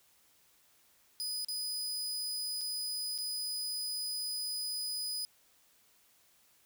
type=tone with dropouts; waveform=sawtooth; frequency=4978 Hz; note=D#8; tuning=in tune; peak=-32 dBFS; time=1.2-5.25 s; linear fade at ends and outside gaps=0 ms; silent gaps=1.447-1.485 / 2.61-2.614 / 3.179-3.186 s; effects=white hiss -67 dBFS RMS until 6.65 s